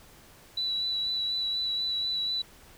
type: tone with vibrato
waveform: sine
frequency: 3948 Hz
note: B7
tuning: 1 cent flat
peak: -27 dBFS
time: 0.57-2.42 s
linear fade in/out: 5 ms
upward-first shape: sine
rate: 4.1 Hz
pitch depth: 17 cents each way
effects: pink hiss -54 dBFS RMS until 2.77 s